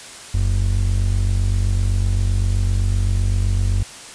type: ring-modulated tone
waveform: triangle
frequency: 68.9 Hz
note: C#2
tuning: 10 cents flat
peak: -10 dBFS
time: 0.34-3.83 s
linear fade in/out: 5 ms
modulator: 23.9 Hz
effects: white hiss -37 dBFS RMS until 4.14 s + resampled to 22050 Hz